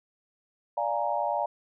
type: chord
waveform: sine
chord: Bb dominant seventh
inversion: first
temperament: equal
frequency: 587.3 / 698.5 / 830.6 / 932.3 Hz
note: D5 / F5 / Ab5 / Bb5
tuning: 0 / 0 / 0 / 0 cents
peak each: -31 dBFS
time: 0.77-1.46 s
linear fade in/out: 5 ms
effects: none